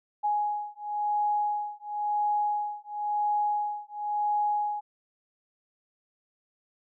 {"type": "beating tone pair", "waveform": "sine", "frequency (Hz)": [833, 833.96], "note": ["G#5", "G#5"], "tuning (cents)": [5, 7], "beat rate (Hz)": 0.96, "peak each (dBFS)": -29, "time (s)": [0.23, 4.81], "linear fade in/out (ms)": 20, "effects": []}